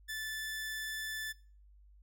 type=tone; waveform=sawtooth; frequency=1751 Hz; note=A6; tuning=9 cents flat; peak=-34 dBFS; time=0.08-1.33 s; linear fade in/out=20 ms; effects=noise-tail reverb RT60 0.4 s tail -21 dB re dry + added 50 Hz sine -57 dBFS peak until 2.02 s